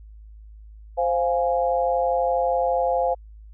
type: chord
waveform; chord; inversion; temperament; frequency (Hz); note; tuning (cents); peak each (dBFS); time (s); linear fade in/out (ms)
sine; F minor; second; equal; 523.3 / 698.5 / 830.6; C5 / F5 / Ab5; 0 / 0 / 0; -22 / -23 / -26; 0.97-3.15; 20
effects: added 53 Hz sine -41 dBFS peak until 3.53 s